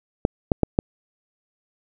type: clicks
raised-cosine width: 2 ms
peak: -3 dBFS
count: 4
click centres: 0.251 / 0.518 / 0.633 / 0.789 s
effects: none